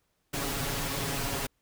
pink noise with comb filter, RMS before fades -32 dBFS, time 0.33-1.47 s, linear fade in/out 10 ms, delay 7.2 ms, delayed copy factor +0.85, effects pink hiss -75 dBFS RMS until 1.61 s

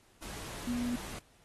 sine tone in noise, 242.2 Hz, B3, 34 cents flat, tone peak -31 dBFS, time 0.67-0.96 s, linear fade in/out 5 ms, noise pink, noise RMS -44 dBFS, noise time 0.22-1.19 s, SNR +10 dB, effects pink hiss -65 dBFS RMS until 1.44 s + AAC 32 kbps

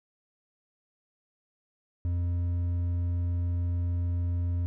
triangle tone with hard clipping, 87.31 Hz, F2, in tune, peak -27 dBFS, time 2.05-4.66 s, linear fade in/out 0 ms, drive 7 dB, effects none

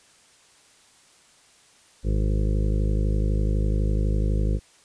harmonic tone, 52 Hz, G#1, 3 cents sharp, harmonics 1 / 2 / 3 / 4 / 6 / 7 / 8 / 9 / 10, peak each -21 / -27 / -31 / -33 / -37 / -38 / -39 / -40 / -41 dBFS, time 2.03-4.6 s, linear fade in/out 50 ms, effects white hiss -56 dBFS RMS until 4.84 s + resampled to 22050 Hz

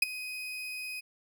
35% pulse tone with ADSR envelope, 2506 Hz, D#7, 12 cents sharp, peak -17 dBFS, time 0.02-1.01 s, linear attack 5 ms, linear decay 17 ms, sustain -18 dB, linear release 19 ms, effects none

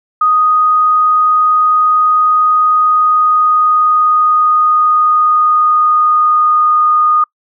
sine tone with pitch glide, 1244.5 to 1229.5 Hz, D#6 to D#6, 0 to -21 cents, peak -7 dBFS, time 0.21-7.24 s, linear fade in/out 5 ms, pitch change -21 cents, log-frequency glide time 2.69-6.88 s, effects noise-tail reverb RT60 0.1 s tail -25 dB re dry

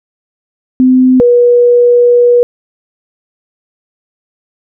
sine tone pair in turn, 256.3 / 483.8 Hz, C4 / B4, -36 / -36 cents, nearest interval major seventh, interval 1100 cents, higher second, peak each -3 dBFS, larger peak neither, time 0.8-1.2 / 1.2-2.43 s, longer second, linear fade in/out 0 ms, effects none

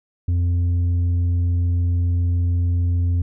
sine tone with tanh clipping, 87.31 Hz, F2, in tune, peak -17 dBFS, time 0.28-3.22 s, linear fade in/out 5 ms, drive 4 dB, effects none

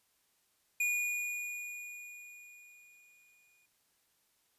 square tone with exponential decay, 2444 Hz, D#7, 32 cents flat, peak -29 dBFS, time 0.8-3.66 s, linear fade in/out 5 ms, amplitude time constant 620 ms, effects white hiss -74 dBFS RMS until 4.58 s + resampled to 32000 Hz

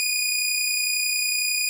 15% pulse tone pair together, 2455 / 2486 Hz, D#7 / D#7, -24 / -2 cents, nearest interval unison, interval 22 cents, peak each -16 / -21 dBFS, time 0-1.69 s, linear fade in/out 0 ms, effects none

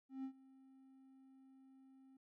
triangle tone with ADSR envelope, 265.5 Hz, C4, 25 cents sharp, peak -39 dBFS, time 0.09-2.17 s, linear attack 150 ms, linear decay 83 ms, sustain -21 dB, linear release 4 ms, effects none

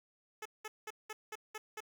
10% pulse tone bursts, 431.5 Hz, A4, 34 cents flat, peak -33 dBFS, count 7, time 0.42-1.805 s, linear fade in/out 5 ms, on 35 ms, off 190 ms, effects none

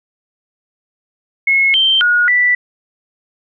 sine tone with pitch steps, 2176 / 3131 / 1446 / 1970 Hz, C#7 / G7 / F#6 / B6, -33 / -3 / -40 / -5 cents, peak -9 dBFS, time 1.47-2.55 s, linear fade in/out 5 ms, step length 270 ms, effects none

